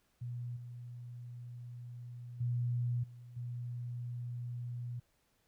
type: tone with level steps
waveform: sine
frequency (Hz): 121.2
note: B2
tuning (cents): -32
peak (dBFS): -38 / -44 / -31 / -49 / -38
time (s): 0.21-5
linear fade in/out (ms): 10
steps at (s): 0.56 / 2.4 / 3.03 / 3.36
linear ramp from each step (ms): 10
effects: pink hiss -75 dBFS RMS until 5.47 s